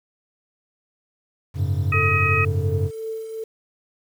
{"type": "chord", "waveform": "triangle", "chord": "F# suspended second", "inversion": "none", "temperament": "just", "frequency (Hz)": [92.5, 104.06, 138.75], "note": ["F#2", "G#2", "C#3"], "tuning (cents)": [0, 4, 2], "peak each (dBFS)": [-20, -23, -24], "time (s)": [1.54, 2.91], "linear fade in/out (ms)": 50}
{"type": "harmonic tone", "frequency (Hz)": 632, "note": "D#5", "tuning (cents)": 27, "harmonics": [2, 3, 4], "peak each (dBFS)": [-23, -29, -20], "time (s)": [1.92, 2.45], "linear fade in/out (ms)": 5}
{"type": "tone with tremolo", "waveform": "sine", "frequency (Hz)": 444.2, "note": "A4", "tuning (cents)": 16, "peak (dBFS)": -25, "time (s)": [1.94, 3.44], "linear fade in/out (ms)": 5, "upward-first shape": "triangle", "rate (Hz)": 2.8, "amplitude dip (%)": 55}
{"effects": ["8-bit"]}